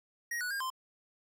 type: tone with pitch steps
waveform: square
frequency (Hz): 1886 / 1473 / 1612 / 1040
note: A#6 / F#6 / G6 / C6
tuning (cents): +20 / -8 / +48 / -11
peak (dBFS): -34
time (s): 0.31-0.702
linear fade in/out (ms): 5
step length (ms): 98
effects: none